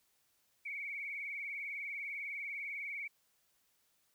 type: tone with vibrato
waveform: sine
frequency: 2240 Hz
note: C#7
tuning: 18 cents sharp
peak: -39 dBFS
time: 0.65-3.08 s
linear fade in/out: 10 ms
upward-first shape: triangle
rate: 20 Hz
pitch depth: 88 cents each way
effects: white hiss -75 dBFS RMS until 4.14 s